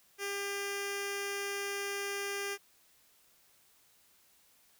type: tone with notch filter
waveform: 10% pulse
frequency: 400 Hz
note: G4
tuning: 35 cents sharp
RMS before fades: -37 dBFS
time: 0.18-2.58 s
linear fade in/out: 50 ms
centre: 950 Hz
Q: 1
effects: white hiss -66 dBFS RMS until 4.79 s